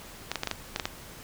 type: clicks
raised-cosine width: 0.2 ms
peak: -11 dBFS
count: 8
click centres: 0.316 / 0.357 / 0.434 / 0.473 / 0.513 / 0.761 / 0.798 / 0.855 s
effects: pink hiss -46 dBFS RMS until 1.23 s